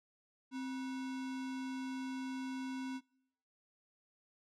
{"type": "tone with sample-and-hold", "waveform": "sine", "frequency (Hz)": 261.6, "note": "C4", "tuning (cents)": 0, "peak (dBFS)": -38, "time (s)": [0.51, 3.01], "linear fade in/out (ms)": 50, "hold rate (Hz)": 1225, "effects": ["noise-tail reverb RT60 0.8 s tail -26 dB re dry", "low-pass 6000 Hz 12 dB/octave"]}